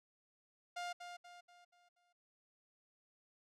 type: tone with echo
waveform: sawtooth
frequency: 705 Hz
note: F5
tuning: 16 cents sharp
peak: -37 dBFS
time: 0.76-0.93 s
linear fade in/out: 10 ms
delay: 240 ms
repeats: 5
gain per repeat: -7 dB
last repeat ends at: 2.13 s
effects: low-pass 7000 Hz 12 dB/octave